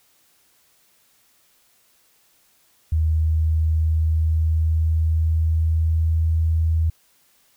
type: tone with pitch glide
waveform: sine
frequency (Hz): 79.1 to 80.81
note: D#2 to E2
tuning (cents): +29 to -34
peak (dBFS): -16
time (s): 2.92-6.9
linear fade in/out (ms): 5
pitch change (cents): +37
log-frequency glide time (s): 3.18-6.29
effects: white hiss -60 dBFS RMS until 7.56 s